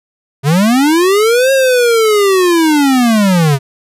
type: linear two-way sweep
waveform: square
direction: up then down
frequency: 130.81 to 544 to 130.81 Hz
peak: -8 dBFS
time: 0.43-3.59 s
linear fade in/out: 50 ms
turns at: 1.52 s
effects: resampled to 32000 Hz